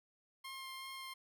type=tone with vibrato; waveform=15% pulse; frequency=1063 Hz; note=C6; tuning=27 cents sharp; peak=-39 dBFS; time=0.44-1.14 s; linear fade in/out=10 ms; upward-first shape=sine; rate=2.7 Hz; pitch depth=9 cents each way; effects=none